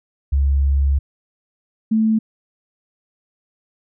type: tone pair in turn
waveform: sine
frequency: 69.3 / 220 Hz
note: C#2 / A3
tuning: 0 / 0 cents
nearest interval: octave + minor sixth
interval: 2000 cents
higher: second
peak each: -13 dBFS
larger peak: neither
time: 0.32-0.99 / 1.91-2.19 s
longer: first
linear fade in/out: 10 ms
effects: none